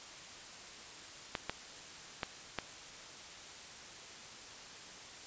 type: clicks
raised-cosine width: 0.3 ms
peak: -18 dBFS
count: 4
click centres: 1.352 / 1.496 / 2.232 / 2.587 s
effects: white hiss -50 dBFS RMS until 5.26 s + resampled to 16000 Hz